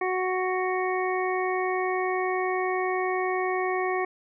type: harmonic tone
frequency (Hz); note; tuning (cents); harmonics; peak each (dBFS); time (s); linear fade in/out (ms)
370; F#4; 0; 1 / 2 / 3 / 5 / 6; -27 / -30 / -32 / -34 / -35; 0.01-4.05; 5
effects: none